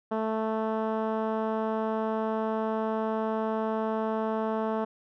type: tone with low-pass filter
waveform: 10% pulse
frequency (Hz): 220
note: A3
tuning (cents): 0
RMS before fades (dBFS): -29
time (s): 0.11-4.85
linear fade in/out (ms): 10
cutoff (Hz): 1000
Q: 0.73
effects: none